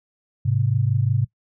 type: tone pair together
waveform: sine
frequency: 105.9 / 131.5 Hz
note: G#2 / C3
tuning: +34 / +9 cents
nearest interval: major third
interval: 375 cents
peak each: -20 dBFS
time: 0.45-1.25 s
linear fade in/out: 10 ms
effects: noise-tail reverb RT60 0.1 s tail -20 dB re dry